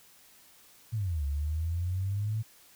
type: exponential two-way sweep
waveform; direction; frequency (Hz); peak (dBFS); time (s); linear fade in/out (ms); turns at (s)
sine; down then up; 117.8 to 69.3 to 112.5; -28; 0.92-2.43; 20; 1.25
effects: white hiss -58 dBFS RMS until 2.75 s